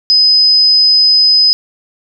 sine tone, 5030 Hz, D#8, 18 cents sharp, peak -5 dBFS, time 0.1-1.53 s, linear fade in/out 0 ms, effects none

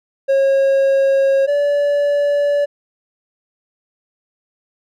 triangle tone pair in turn, 544 / 576.3 Hz, C#5 / D5, -33 / -33 cents, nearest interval minor second, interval 100 cents, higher second, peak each -9 / -11 dBFS, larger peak first, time 0.28-1.47 / 1.47-2.66 s, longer neither, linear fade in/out 20 ms, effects none

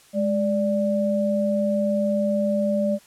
sine tone pair together, 207.7 / 586.8 Hz, G#3 / D5, 0 / -2 cents, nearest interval octave + tritone, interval 1798 cents, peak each -22 dBFS, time 0.13-2.99 s, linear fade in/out 50 ms, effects white hiss -53 dBFS RMS until 3.06 s + low-pass 11000 Hz 12 dB/octave

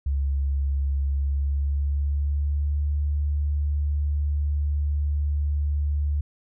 sine tone with pitch glide, 69.3 to 73 Hz, C#2 to D2, 0 to -10 cents, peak -21 dBFS, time 0.06-6.21 s, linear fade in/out 5 ms, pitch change +90 cents, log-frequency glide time 1.05-2.82 s, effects none

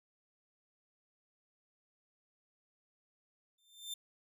sawtooth tone with exponential growth, 3578 Hz, A7, 28 cents sharp, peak -34 dBFS, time 3.58-3.94 s, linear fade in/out 5 ms, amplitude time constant 78 ms, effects none

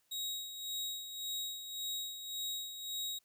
sawtooth tone with tremolo, 3800 Hz, A#7, 33 cents sharp, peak -33 dBFS, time 0.11-3.19 s, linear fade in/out 10 ms, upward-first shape sine, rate 1.8 Hz, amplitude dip 60%, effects white hiss -75 dBFS RMS until 3.24 s

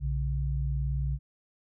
sine tone pair together, 60.15 / 138.59 Hz, B1 / C#3, -45 / 0 cents, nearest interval octave + major second, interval 1445 cents, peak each -28 / -31 dBFS, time 0-1.19 s, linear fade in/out 50 ms, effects none

